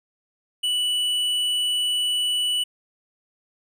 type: tone with hard clipping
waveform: sine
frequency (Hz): 2960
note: F#7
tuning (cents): 0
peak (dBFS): -22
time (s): 0.63-2.64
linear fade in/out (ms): 10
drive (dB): 7
effects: none